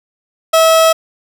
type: tone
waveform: 30% pulse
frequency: 648 Hz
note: E5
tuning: 30 cents flat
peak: -4 dBFS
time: 0.53-0.93 s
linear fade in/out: 10 ms
effects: none